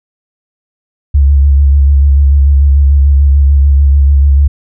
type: tone with vibrato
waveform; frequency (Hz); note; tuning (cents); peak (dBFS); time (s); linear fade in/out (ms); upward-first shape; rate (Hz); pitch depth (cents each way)
sine; 70; C#2; +18; -3; 1.14-4.48; 10; square; 6.8; 34
effects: none